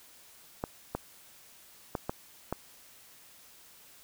clicks, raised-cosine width 1 ms, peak -17 dBFS, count 5, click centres 0.639 / 0.95 / 1.952 / 2.095 / 2.526 s, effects white hiss -56 dBFS RMS until 4.03 s

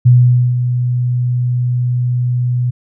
sine tone with ADSR envelope, 123.47 Hz, B2, in tune, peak -3 dBFS, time 0.05-2.71 s, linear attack 15 ms, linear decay 480 ms, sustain -9 dB, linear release 14 ms, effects none

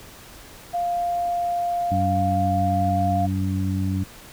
sine tone, 698.5 Hz, F5, in tune, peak -21 dBFS, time 0.73-3.27 s, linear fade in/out 20 ms
harmonic tone, 95.1 Hz, F#2, 48 cents sharp, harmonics 1 / 2 / 3, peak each -23 / -26 / -29 dBFS, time 1.91-4.04 s, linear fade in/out 10 ms
effects pink hiss -44 dBFS RMS until 4.32 s

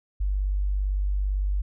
sine tone, 48.9 Hz, G1, 4 cents flat, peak -22 dBFS, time 0.2-1.62 s, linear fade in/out 10 ms, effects none

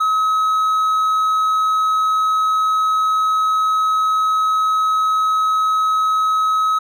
triangle tone, 1279 Hz, D#6, 47 cents sharp, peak -12 dBFS, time 0-6.79 s, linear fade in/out 10 ms, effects none

